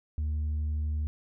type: tone with tanh clipping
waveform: sine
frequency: 76 Hz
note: D#2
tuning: 40 cents flat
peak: -28 dBFS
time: 0.18-1.07 s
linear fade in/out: 0 ms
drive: 2 dB
effects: none